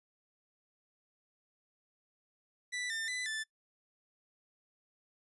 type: tone with pitch steps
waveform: sawtooth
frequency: 1976 / 1801 / 1999 / 1757 Hz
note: B6 / A6 / B6 / A6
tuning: 0 / +40 / +20 / -3 cents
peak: -32 dBFS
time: 2.72-3.44 s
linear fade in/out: 20 ms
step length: 180 ms
effects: noise-tail reverb RT60 0.1 s tail -22 dB re dry + resampled to 24000 Hz